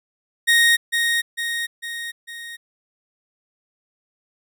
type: tone with echo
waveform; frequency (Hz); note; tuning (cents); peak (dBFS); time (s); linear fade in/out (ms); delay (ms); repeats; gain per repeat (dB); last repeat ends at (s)
30% pulse; 1864.7; A#6; 0; -10; 0.47-0.77; 20; 450; 4; -5; 2.57
effects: none